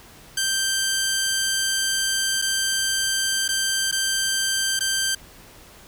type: tone with dropouts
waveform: 10% pulse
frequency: 1568 Hz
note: G6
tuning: in tune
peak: -12 dBFS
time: 0.37-5.15 s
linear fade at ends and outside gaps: 5 ms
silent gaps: 2.417-2.421 / 3.48-3.488 / 3.914-3.924 / 4.793-4.806 s
effects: pink hiss -47 dBFS RMS until 5.87 s